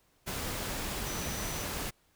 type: tone in noise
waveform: sine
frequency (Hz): 5960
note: F#8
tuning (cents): +12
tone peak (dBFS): -43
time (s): 1.05-1.65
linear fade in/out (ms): 20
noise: pink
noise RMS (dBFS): -36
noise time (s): 0.26-1.91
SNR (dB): -10
effects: pink hiss -69 dBFS RMS until 2.15 s